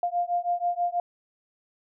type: beating tone pair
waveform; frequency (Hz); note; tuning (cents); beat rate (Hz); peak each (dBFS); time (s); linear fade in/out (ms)
sine; 698.5 / 704.7; F5 / F5; 0 / +15; 6.2; -27; 0.03-1; 2
effects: none